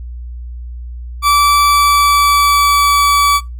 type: tone with pitch glide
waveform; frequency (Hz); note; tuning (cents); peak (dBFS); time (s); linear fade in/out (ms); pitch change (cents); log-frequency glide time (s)
40% pulse; 1158 to 1147.3; D6 to D6; -25 to -41; -7; 1.22-3.41; 50; -16; 1.53-3.02
effects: noise-tail reverb RT60 0.2 s tail -22 dB re dry + added 60 Hz sine -24 dBFS peak until 3.59 s